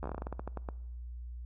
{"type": "slowing click train", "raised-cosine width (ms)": 1, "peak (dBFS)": -24, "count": 15, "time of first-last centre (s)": [0.03, 0.688], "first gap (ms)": 12, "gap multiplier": 1.19, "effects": ["noise-tail reverb RT60 1.0 s tail -22 dB re dry", "added 60 Hz sine -40 dBFS peak until 1.45 s"]}